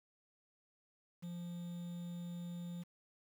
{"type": "tone with quantisation", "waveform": "triangle", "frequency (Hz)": 173.8, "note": "F3", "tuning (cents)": -8, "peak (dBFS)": -40, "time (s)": [1.22, 2.84], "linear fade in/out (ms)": 20, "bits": 10, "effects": []}